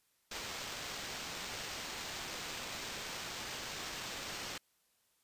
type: noise with sample-and-hold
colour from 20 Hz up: white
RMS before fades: -43 dBFS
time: 0.31-4.58 s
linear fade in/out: 5 ms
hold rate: 11025 Hz
effects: white hiss -75 dBFS RMS until 5.23 s + resampled to 32000 Hz